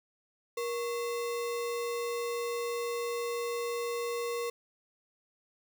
sine tone with sample-and-hold, 473 Hz, A#4, 25 cents sharp, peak -31 dBFS, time 0.57-4.5 s, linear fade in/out 5 ms, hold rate 1575 Hz, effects none

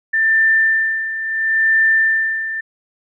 sine tone with tremolo, 1784 Hz, A6, 23 cents sharp, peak -10 dBFS, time 0.13-2.61 s, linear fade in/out 10 ms, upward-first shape sine, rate 0.73 Hz, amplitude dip 70%, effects none

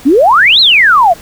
sine exponential two-way sweep, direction up then down, 247.4 to 4292 to 640 Hz, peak -3 dBFS, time 0.05-1.14 s, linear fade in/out 20 ms, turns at 0.6 s, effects pink hiss -34 dBFS RMS until 1.21 s

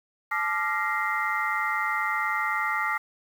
sine tone cluster, 863 / 1186 / 1382 / 1887 / 2079 Hz, A5 / D6 / F6 / A#6 / C7, -34 / +17 / -19 / +21 / -12 cents, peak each -32 / -30 / -30 / -31 / -31 dBFS, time 0.31-2.98 s, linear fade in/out 10 ms, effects 8-bit

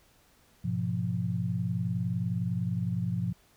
sine chord, F diminished, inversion first, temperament equal, 103.83 / 123.47 / 174.61 Hz, Ab2 / Cb3 / F3, 0 / 0 / 0 cents, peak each -33 / -32 / -31 dBFS, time 0.64-3.33 s, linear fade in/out 10 ms, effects pink hiss -63 dBFS RMS until 3.56 s

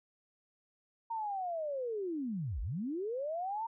sine linear two-way sweep, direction down then up, 930 to 44.04 to 930 Hz, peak -34 dBFS, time 1.1-3.67 s, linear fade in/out 10 ms, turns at 2.61 s, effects none

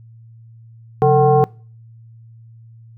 sine tone with frequency modulation, 447.4 Hz, A4, 29 cents sharp, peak -9 dBFS, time 1.02-1.44 s, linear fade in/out 0 ms, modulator 312 Hz, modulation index 1.2, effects noise-tail reverb RT60 0.4 s tail -23 dB re dry + added 114 Hz sine -40 dBFS peak until 2.97 s

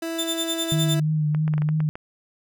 30% pulse tone, 329.6 Hz, E4, in tune, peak -24 dBFS, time 0.02-1 s, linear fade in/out 5 ms
sawtooth tone with tremolo, 3567 Hz, A7, 23 cents sharp, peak -20 dBFS, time 0.18-0.95 s, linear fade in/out 10 ms, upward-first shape sine, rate 9.8 Hz, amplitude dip 90%
sine tone with vibrato, 153.1 Hz, D#3, 28 cents flat, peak -19 dBFS, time 0.72-1.89 s, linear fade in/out 0 ms, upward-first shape triangle, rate 3.1 Hz, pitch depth 38 cents each way
clicks, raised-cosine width 0.5 ms, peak -20 dBFS, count 8, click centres 1.348 / 1.479 / 1.538 / 1.58 / 1.62 / 1.689 / 1.804 / 1.955 s
effects none

